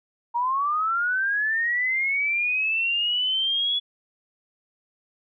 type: linear sweep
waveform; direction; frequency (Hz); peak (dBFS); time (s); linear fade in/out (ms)
sine; up; 932.3 to 3405; -21; 0.34-3.8; 20
effects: none